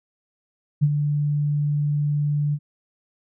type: tone with ADSR envelope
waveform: sine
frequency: 146.83 Hz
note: D3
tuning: in tune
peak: -12 dBFS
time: 0.81-2.59 s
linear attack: 24 ms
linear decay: 48 ms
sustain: -7 dB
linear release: 57 ms
effects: none